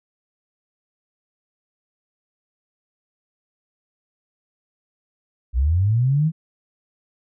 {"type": "linear sweep", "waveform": "sine", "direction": "up", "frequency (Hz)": [56, 164.81], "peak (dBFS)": -15, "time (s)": [5.53, 6.32], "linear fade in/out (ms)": 50, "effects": []}